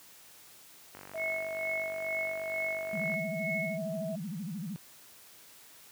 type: click train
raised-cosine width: 0.5 ms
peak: -31 dBFS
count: 107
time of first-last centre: 0.95-3.14 s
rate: 48.4 Hz
type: tone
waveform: sine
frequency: 647 Hz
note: E5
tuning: 32 cents flat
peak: -35 dBFS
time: 1.14-4.16 s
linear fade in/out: 10 ms
type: tone with tremolo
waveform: sine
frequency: 2190 Hz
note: C#7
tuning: 22 cents flat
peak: -31 dBFS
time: 1.16-3.79 s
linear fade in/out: 50 ms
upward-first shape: sine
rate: 2.2 Hz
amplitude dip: 70%
type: tone with vibrato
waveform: sine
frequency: 185 Hz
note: F#3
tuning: in tune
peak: -35 dBFS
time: 2.93-4.76 s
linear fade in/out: 0 ms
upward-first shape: sine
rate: 13 Hz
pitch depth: 290 cents each way
effects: white hiss -55 dBFS RMS until 5.91 s + high-pass 80 Hz 12 dB/octave